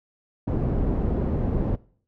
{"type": "low-pass noise", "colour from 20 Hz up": "pink", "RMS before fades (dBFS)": -24, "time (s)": [0.47, 1.76], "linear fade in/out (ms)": 10, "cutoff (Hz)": 420, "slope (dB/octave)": 12, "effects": ["noise-tail reverb RT60 0.5 s tail -21 dB re dry"]}